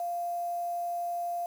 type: tone with quantisation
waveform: sine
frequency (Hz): 696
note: F5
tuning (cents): -6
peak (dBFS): -30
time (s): 0-1.46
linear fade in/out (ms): 2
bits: 8
effects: none